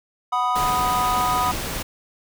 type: chord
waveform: triangle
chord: B major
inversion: second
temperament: equal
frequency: 740 / 987.8 / 1244.5 Hz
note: F#5 / B5 / D#6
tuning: 0 / 0 / 0 cents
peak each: -23 / -21 / -21 dBFS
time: 0.32-1.52 s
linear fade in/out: 10 ms
type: noise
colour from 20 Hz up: pink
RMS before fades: -28 dBFS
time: 0.55-1.83 s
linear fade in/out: 10 ms
effects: none